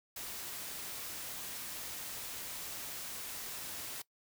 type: noise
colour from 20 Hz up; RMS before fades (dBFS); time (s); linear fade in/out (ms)
white; -43; 0.16-4.02; 5
effects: noise-tail reverb RT60 0.1 s tail -20 dB re dry